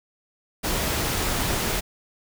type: noise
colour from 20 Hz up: pink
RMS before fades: -25 dBFS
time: 0.63-1.81 s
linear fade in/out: 20 ms
effects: none